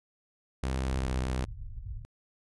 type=tone with pitch glide; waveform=sawtooth; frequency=65.4 to 64.09 Hz; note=C2 to C2; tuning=0 to -35 cents; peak=-25 dBFS; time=0.63-1.45 s; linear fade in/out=0 ms; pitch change=-35 cents; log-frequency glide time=0.99-1.16 s
type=low-pass noise; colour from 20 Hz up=pink; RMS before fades=-40 dBFS; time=0.86-2.05 s; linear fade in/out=0 ms; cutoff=120 Hz; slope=48 dB/octave
effects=resampled to 24000 Hz